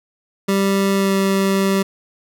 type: tone with pitch glide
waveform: 25% pulse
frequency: 196.1 to 194.41 Hz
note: G3 to G3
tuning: +1 to -14 cents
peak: -11 dBFS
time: 0.48-1.83 s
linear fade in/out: 10 ms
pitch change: -15 cents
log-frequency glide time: 0.95-1.13 s
effects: none